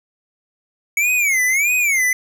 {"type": "tone with vibrato", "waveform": "square", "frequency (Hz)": 2234, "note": "C#7", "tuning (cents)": 13, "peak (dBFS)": -15, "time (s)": [0.97, 2.13], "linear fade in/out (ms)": 2, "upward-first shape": "sine", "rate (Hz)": 1.6, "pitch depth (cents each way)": 200, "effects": []}